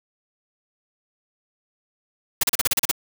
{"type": "noise bursts", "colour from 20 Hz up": "white", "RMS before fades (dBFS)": -19, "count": 9, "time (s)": [2.41, 2.914], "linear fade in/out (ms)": 5, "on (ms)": 24, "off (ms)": 36, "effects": []}